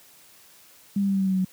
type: tone with pitch steps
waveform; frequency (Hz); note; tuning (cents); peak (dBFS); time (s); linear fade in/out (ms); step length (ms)
sine; 200 / 197.93 / 195.88 / 193.86 / 191.85 / 189.87 / 187.9 / 185.96; G3 / G3 / G3 / G3 / G3 / F#3 / F#3 / F#3; +35 / +17 / -1 / -19 / -37 / +45 / +27 / +9; -20; 0.96-1.448; 5; 61
effects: white hiss -53 dBFS RMS until 1.52 s + high-pass 60 Hz 12 dB/octave